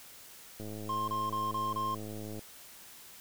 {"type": "click train", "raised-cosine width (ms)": 2, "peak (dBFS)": -30, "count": 191, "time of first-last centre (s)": [0.6, 2.392], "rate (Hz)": 106}
{"type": "tone bursts", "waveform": "triangle", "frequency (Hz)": 1059, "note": "C6", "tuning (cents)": 21, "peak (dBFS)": -29, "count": 5, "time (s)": [0.89, 1.948], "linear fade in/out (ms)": 5, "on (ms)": 190, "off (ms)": 27}
{"effects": ["white hiss -52 dBFS RMS until 3.2 s"]}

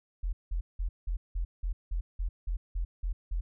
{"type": "tone bursts", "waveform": "sine", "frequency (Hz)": 42.88, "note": "F1", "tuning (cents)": -31, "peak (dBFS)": -28, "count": 12, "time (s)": [0.23, 3.41], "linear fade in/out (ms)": 10, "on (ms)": 100, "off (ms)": 180, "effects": []}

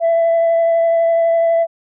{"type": "tone with vibrato", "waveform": "sine", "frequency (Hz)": 667, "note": "E5", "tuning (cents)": 20, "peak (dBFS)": -9, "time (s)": [0, 1.67], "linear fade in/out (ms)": 50, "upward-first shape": "triangle", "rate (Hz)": 12, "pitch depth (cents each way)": 12, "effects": ["tanh soft clip ceiling -9 dBFS"]}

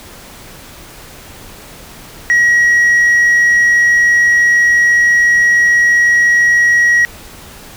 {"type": "tone", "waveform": "sine", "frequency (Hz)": 1907, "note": "A#6", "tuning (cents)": 39, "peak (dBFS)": -4, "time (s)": [2.3, 7.05], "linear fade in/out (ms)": 0, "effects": ["tanh soft clip ceiling -6 dBFS", "pink hiss -35 dBFS RMS until 7.76 s"]}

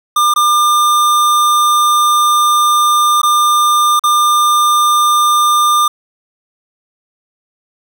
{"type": "tone with dropouts", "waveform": "square", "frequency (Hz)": 1200, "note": "D6", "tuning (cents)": 37, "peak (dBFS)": -9, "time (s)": [0.16, 5.88], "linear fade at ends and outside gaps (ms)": 5, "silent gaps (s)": [[0.339, 0.36], [3.217, 3.231], [3.995, 4.037]], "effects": []}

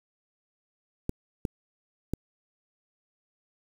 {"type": "clicks", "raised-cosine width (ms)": 3, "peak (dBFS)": -15, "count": 3, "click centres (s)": [1.094, 1.452, 2.136], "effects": ["7-bit"]}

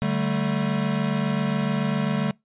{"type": "chord", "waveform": "square", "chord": "D suspended fourth", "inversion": "none", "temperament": "equal with one note detuned", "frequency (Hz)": [146.83, 192.74, 220], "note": ["D3", "G3", "A3"], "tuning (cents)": [0, -29, 0], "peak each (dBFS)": -27, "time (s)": [0.02, 2.31], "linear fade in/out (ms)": 0, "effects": ["noise-tail reverb RT60 0.2 s tail -25 dB re dry", "resampled to 8000 Hz"]}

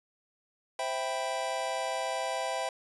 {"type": "chord", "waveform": "square", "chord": "C major seventh", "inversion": "none", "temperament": "equal", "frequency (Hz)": [523.3, 659.3, 784, 987.8], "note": ["C5", "E5", "G5", "B5"], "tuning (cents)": [0, 0, 0, 0], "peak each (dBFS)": [-38, -36, -36, -39], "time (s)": [0.79, 2.69], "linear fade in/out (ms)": 2, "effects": ["resampled to 24000 Hz"]}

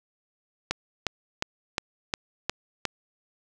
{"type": "click train", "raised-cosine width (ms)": 0.2, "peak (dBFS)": -8, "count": 7, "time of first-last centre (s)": [0.71, 2.853], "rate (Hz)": 2.8, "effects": []}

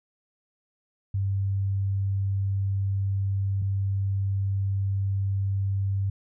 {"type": "tone pair in turn", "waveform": "sine", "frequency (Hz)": [98, 98], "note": ["G2", "G2"], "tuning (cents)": [0, 0], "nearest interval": "unison", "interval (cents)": 0, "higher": "neither", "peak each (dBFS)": -23, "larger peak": "neither", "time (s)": [[1.14, 3.62], [3.62, 6.1]], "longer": "neither", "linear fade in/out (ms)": 5, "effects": []}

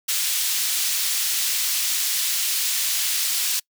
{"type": "high-pass noise", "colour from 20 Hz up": "pink", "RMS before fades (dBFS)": -23, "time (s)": [0.08, 3.6], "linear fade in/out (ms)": 10, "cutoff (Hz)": 3600, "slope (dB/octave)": 12, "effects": ["noise-tail reverb RT60 0.1 s tail -25 dB re dry"]}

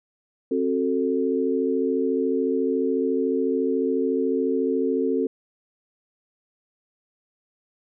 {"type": "chord", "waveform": "sine", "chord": "F# diminished", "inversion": "second", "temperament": "just", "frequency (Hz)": [266.4, 370, 444], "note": ["C4", "F#4", "A4"], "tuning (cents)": [31, 0, 16], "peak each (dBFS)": [-24, -26, -24], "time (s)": [0.51, 5.27], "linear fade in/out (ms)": 5, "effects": []}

